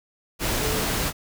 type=tone in noise; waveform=sine; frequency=435.7 Hz; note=A4; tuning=17 cents flat; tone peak=-28 dBFS; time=0.59-0.83 s; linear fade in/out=50 ms; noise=pink; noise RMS=-25 dBFS; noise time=0.39-1.13 s; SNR=-6 dB; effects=none